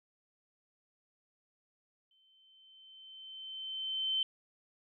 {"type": "tone with exponential growth", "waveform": "sine", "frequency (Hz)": 3085, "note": "G7", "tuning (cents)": -28, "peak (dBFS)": -28, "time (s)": [2.11, 4.23], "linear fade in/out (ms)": 2, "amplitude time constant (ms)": 460, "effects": []}